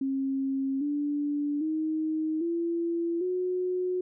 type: tone with pitch steps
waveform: sine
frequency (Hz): 270 / 291.1 / 313.8 / 338.2 / 364.6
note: C#4 / D4 / D#4 / E4 / F#4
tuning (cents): -45 / -15 / +15 / +44 / -25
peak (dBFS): -26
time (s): 0.01-4.01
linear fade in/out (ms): 5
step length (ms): 800
effects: none